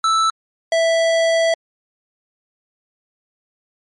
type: tone pair in turn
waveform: square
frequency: 1318.5 / 659.2 Hz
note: E6 / E5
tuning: 0 / 0 cents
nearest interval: octave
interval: 1200 cents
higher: first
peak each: -14 dBFS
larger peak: neither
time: 0.04-0.3 / 0.72-1.54 s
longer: second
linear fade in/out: 2 ms
effects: low-pass 7000 Hz 12 dB/octave + MP3 48 kbps